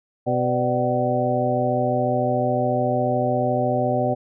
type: harmonic tone with a mistuned harmonic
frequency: 125.8 Hz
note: B2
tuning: 32 cents sharp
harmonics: 1 / 2 / 3 / 4 / 5 / 6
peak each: -26 / -26 / -29 / -27 / -23 / -25 dBFS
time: 0.26-4.15 s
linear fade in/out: 20 ms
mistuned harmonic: 5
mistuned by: -90 cents
effects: none